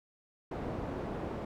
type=low-pass noise; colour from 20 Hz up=white; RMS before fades=-38 dBFS; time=0.51-1.45 s; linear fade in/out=5 ms; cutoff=540 Hz; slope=12 dB/octave; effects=none